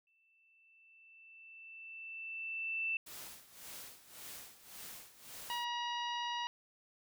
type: tone with exponential growth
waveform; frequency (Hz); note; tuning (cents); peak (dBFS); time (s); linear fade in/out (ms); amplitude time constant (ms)
sine; 2662; E7; +16; -32; 0.07-2.97; 2; 630
type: noise with tremolo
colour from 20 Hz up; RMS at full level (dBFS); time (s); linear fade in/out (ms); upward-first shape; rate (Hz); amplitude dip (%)
white; -48; 3.06-5.65; 10; sine; 1.8; 80
type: harmonic tone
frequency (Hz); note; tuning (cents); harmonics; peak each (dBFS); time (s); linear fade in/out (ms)
957; A#5; +45; 1 / 2 / 3 / 4 / 5 / 6; -38 / -45 / -42 / -48 / -54 / -56; 5.5-6.47; 0
effects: none